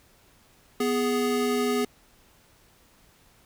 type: tone pair together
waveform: square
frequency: 246.9 / 415.2 Hz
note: B3 / G#4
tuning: 0 / 0 cents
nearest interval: major sixth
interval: 900 cents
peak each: -27 / -26 dBFS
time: 0.8-1.85 s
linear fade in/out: 5 ms
effects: pink hiss -59 dBFS RMS until 3.45 s